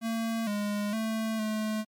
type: tone with pitch steps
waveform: square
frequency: 226.7 / 206.2 / 221.6 / 216 Hz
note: A#3 / G#3 / A3 / A3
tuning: -48 / -12 / +13 / -32 cents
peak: -29 dBFS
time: 0.01-1.85 s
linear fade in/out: 50 ms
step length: 460 ms
effects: MP3 96 kbps